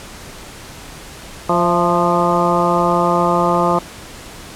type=harmonic tone with a mistuned harmonic; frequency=174.61 Hz; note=F3; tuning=in tune; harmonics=1 / 2 / 3 / 4 / 5 / 6 / 7; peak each=-20 / -20 / -20 / -20 / -20 / -20 / -20 dBFS; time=1.49-3.79 s; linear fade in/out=5 ms; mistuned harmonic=4; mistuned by=-48 cents; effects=pink hiss -35 dBFS RMS until 4.55 s + low-pass 11000 Hz 12 dB/octave